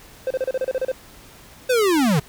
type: tone bursts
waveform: triangle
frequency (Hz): 520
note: C5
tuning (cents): -11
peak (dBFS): -17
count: 10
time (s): 0.27-0.917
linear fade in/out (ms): 2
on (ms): 35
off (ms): 33
type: linear sweep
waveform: square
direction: down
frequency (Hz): 523.3 to 130.81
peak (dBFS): -16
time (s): 1.69-2.2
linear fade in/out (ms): 10
effects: pink hiss -46 dBFS RMS until 2.28 s